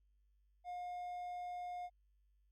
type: tone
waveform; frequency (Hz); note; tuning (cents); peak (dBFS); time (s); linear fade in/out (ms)
triangle; 714; F5; +38; -40; 0.64-1.9; 50
effects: added 50 Hz sine -70 dBFS peak until 2.51 s + Opus 48 kbps